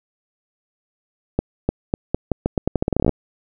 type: accelerating click train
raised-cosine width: 2 ms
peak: -4 dBFS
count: 19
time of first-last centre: 1.39-3.093 s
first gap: 300 ms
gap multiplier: 0.83
effects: none